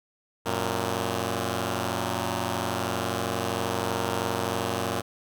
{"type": "tone pair together", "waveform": "5% pulse", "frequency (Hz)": [92.6, 115.68], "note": ["F#2", "A#2"], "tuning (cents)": [2, -13], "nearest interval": "major third", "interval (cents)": 385, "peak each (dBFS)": -18, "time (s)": [0.45, 5.02], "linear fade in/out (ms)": 20, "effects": []}